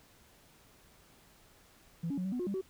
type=tone with pitch steps; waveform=sine; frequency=167 / 280.1 / 182.8 / 190.2 / 248.2 / 359 / 198.8 / 378.8 Hz; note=E3 / C#4 / F#3 / F#3 / B3 / F4 / G3 / F#4; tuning=+23 / +18 / -21 / +48 / +9 / +48 / +25 / +41 cents; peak=-31 dBFS; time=2.03-2.614 s; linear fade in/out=10 ms; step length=73 ms; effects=tanh soft clip ceiling -29 dBFS + pink hiss -62 dBFS RMS until 2.69 s

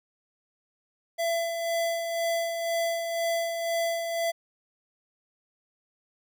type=tone with tremolo; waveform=square; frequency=671 Hz; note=E5; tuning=31 cents sharp; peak=-25 dBFS; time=1.18-4.32 s; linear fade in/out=20 ms; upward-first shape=sine; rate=2 Hz; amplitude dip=45%; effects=none

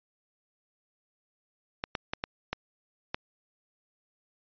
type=clicks; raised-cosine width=0.3 ms; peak=-14 dBFS; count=6; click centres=1.839 / 1.952 / 2.135 / 2.239 / 2.53 / 3.145 s; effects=resampled to 11025 Hz

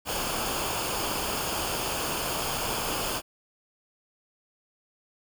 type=noise with comb filter; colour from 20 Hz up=pink; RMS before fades=-30 dBFS; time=0.05-3.22 s; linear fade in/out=50 ms; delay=0.51 ms; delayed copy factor=-0.6; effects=none

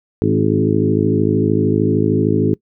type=harmonic tone with a mistuned harmonic; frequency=53.2 Hz; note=G#1; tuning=42 cents sharp; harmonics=2 / 3 / 4 / 5 / 6 / 7 / 8; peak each=-20 / -20 / -20 / -20 / -20 / -20 / -20 dBFS; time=0.22-2.54 s; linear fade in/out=0 ms; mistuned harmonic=6; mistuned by=-21 cents; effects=noise-tail reverb RT60 0.1 s tail -22 dB re dry

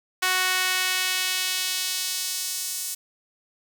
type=tone with high-pass filter sweep; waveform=sawtooth; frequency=370 Hz; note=F#4; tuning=in tune; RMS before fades=-26 dBFS; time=0.22-2.95 s; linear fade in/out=10 ms; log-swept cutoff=1400 to 7400 Hz; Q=0.97; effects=none

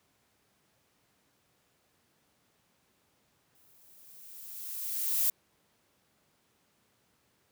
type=noise with exponential growth; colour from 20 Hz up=violet; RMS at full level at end=-26 dBFS; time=3.55-5.3 s; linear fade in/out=1 ms; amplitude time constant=380 ms; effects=pink hiss -71 dBFS RMS until 7.51 s + high-pass 100 Hz 12 dB/octave

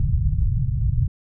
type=low-pass noise; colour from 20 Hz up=white; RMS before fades=-20 dBFS; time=0-1.08 s; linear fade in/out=2 ms; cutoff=140 Hz; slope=48 dB/octave; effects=none

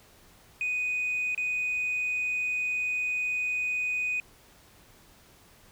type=tone with dropouts; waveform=sine; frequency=2489 Hz; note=D#7; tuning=in tune; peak=-25 dBFS; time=0.61-4.2 s; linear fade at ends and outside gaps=1 ms; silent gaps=1.348-1.377 s; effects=tanh soft clip ceiling -24 dBFS + pink hiss -57 dBFS RMS until 5.71 s

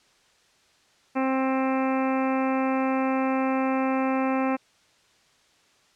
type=harmonic tone; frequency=264 Hz; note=C4; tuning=16 cents sharp; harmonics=1 / 2 / 3 / 4 / 5 / 6 / 7 / 8 / 9 / 10; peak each=-24 / -29 / -30 / -33 / -36 / -42 / -41 / -42 / -40 / -41 dBFS; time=1.15-4.57 s; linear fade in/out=20 ms; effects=white hiss -61 dBFS RMS until 5.95 s + low-pass 6000 Hz 12 dB/octave

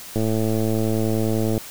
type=click train; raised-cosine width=2 ms; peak=-10 dBFS; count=157; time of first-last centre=0.16-1.578 s; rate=110 Hz; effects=white hiss -38 dBFS RMS until 1.7 s

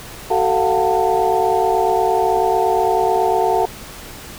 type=tone cluster; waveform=sine; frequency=377.6 / 445.1 / 697 / 746 / 894 Hz; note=F#4 / A4 / F5 / F#5 / A5; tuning=+35 / +20 / -4 / +14 / +27 cents; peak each=-20 dBFS; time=0.3-3.66 s; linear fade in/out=10 ms; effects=pink hiss -35 dBFS RMS until 4.38 s

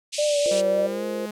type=band-pass noise; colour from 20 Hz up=pink; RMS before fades=-31 dBFS; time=0.12-0.62 s; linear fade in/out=20 ms; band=2500 to 9300 Hz; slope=48 dB/octave
type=tone with vibrato; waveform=sine; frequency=587.3 Hz; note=D5; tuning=in tune; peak=-19 dBFS; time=0.18-0.87 s; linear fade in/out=10 ms; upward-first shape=triangle; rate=3.6 Hz; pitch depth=40 cents each way
type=chord; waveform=sine; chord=F suspended fourth; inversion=none; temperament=just; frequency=349.2 / 465.6 / 523.8 Hz; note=F4 / Bb4 / C5; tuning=0 / -2 / +2 cents; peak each=-34 / -33 / -29 dBFS; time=0.46-1.26 s; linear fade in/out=0 ms
type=tone with pitch glide; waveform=sawtooth; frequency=193.7 to 210 Hz; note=G3 to G#3; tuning=-20 to +19 cents; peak=-27 dBFS; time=0.51-1.31 s; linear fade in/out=5 ms; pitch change=+139 cents; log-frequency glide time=0.82-1.04 s
effects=none

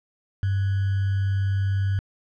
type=tone with sample-and-hold; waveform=sine; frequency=97.8 Hz; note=G2; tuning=4 cents flat; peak=-20 dBFS; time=0.43-1.99 s; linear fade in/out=0 ms; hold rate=1575 Hz; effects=low-pass 3000 Hz 12 dB/octave

